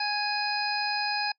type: harmonic tone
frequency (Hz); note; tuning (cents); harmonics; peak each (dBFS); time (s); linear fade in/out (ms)
830.6; G#5; 0; 1 / 2 / 3 / 5 / 6; -30 / -33 / -34 / -35 / -32; 0-1.32; 5
effects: noise-tail reverb RT60 0.1 s tail -26 dB re dry